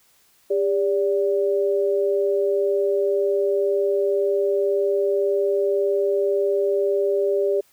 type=tone pair together; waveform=sine; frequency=400.9 / 579 Hz; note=G4 / D5; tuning=+39 / -25 cents; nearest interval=tritone; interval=636 cents; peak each=-19 / -23 dBFS; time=0.5-7.61 s; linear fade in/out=10 ms; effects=white hiss -59 dBFS RMS until 7.72 s